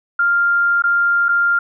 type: tone with dropouts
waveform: sine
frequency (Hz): 1396.9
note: F6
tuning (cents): 0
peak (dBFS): -12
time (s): 0.19-1.59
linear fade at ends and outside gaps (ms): 5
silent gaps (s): 0.822-0.838 / 1.285-1.289
effects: none